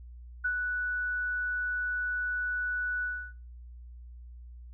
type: tone with ADSR envelope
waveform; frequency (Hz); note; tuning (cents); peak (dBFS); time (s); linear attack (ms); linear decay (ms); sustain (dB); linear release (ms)
sine; 1480; F#6; 0; -25; 0.44-3.33; 12; 76; -4; 300
effects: noise-tail reverb RT60 0.4 s tail -25 dB re dry + added 60 Hz sine -44 dBFS peak until 4.73 s